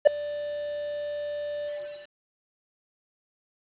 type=tone with ADSR envelope; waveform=triangle; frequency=587.3 Hz; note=D5; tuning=in tune; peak=-6 dBFS; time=0.05-2.1 s; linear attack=21 ms; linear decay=4 ms; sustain=-22 dB; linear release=430 ms; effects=resampled to 8000 Hz + 8-bit